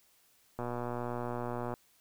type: click train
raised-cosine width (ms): 1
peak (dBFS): -23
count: 140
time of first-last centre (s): 0.59-1.739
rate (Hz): 121
effects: white hiss -67 dBFS RMS until 2 s